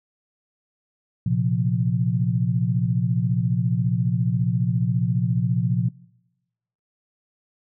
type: chord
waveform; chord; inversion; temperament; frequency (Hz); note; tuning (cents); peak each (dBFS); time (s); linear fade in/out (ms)
sine; Bb suspended second; none; just; 116.54 / 131.11 / 174.81; Bb2 / C3 / F3; 0 / +4 / +2; -23; 1.26-5.89; 5
effects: noise-tail reverb RT60 1.0 s tail -23 dB re dry